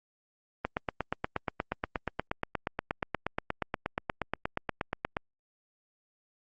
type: click train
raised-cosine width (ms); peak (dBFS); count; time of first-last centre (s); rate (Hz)
0.5; -14; 39; 0.65-5.168; 8.41
effects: Opus 32 kbps